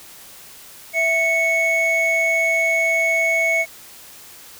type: tone pair together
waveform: triangle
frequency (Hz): 659.3 / 2211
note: E5 / C#7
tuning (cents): 0 / -5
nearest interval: octave + major sixth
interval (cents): 2095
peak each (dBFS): -20 / -15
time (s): 0.93-3.66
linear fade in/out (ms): 50
effects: white hiss -42 dBFS RMS until 4.59 s